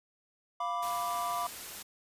triangle chord, B diminished, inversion second, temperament equal, 698.5 / 987.8 / 1174.7 Hz, F5 / B5 / D6, 0 / 0 / 0 cents, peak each -34 / -34 / -33 dBFS, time 0.6-1.47 s, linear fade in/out 5 ms
white noise, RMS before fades -43 dBFS, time 0.82-1.83 s, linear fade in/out 10 ms
effects resampled to 32000 Hz

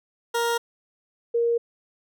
20% pulse / sine tone pair in turn, 468.6 / 468.6 Hz, A#4 / A#4, +9 / +9 cents, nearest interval unison, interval 0 cents, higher neither, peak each -17 / -19 dBFS, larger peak first, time 0.34-0.58 / 1.34-1.58 s, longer neither, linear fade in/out 10 ms, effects none

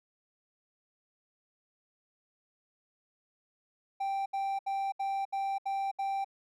triangle tone bursts, 784 Hz, G5, in tune, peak -28 dBFS, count 7, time 4-6.246 s, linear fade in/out 10 ms, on 260 ms, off 71 ms, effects none

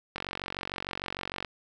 click train, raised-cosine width 0.3 ms, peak -17 dBFS, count 61, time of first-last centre 0.16-1.448 s, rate 46.6 Hz, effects none

